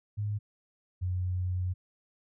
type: tone pair in turn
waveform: sine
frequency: 104.1 / 90.99 Hz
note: G#2 / F#2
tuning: +5 / -28 cents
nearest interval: major second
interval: 233 cents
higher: first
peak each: -29 / -28 dBFS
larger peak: second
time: 0.17-0.39 / 1.01-1.74 s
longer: second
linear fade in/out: 20 ms
effects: none